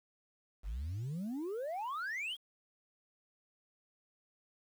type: exponential sweep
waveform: sine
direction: up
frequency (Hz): 44.86 to 3379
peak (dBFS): -34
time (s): 0.63-2.37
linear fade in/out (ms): 50
effects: tanh soft clip ceiling -35 dBFS + 10-bit